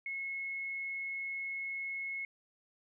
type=tone; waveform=sine; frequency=2179 Hz; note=C#7; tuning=30 cents flat; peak=-36 dBFS; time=0.06-2.25 s; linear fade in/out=2 ms; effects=none